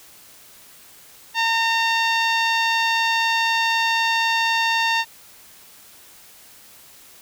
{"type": "tone with low-pass filter", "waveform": "10% pulse", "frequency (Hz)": 912, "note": "A#5", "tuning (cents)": -38, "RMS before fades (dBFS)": -20, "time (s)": [1.34, 5.05], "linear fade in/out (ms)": 50, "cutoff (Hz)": 4200, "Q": 0.6, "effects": ["white hiss -47 dBFS RMS until 7.21 s"]}